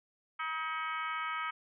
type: harmonic tone with a mistuned harmonic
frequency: 318 Hz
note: D#4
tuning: 38 cents sharp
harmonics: 3 / 4 / 5 / 6 / 7 / 8 / 9 / 10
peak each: -43 / -36 / -43 / -46 / -41 / -52 / -51 / -54 dBFS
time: 0.39-1.51 s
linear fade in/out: 10 ms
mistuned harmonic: 9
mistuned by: +73 cents
effects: none